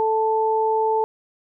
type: tone pair together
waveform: sine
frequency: 440 / 880 Hz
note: A4 / A5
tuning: 0 / 0 cents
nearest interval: octave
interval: 1200 cents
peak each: -20 dBFS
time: 0-1.04 s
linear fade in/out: 0 ms
effects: none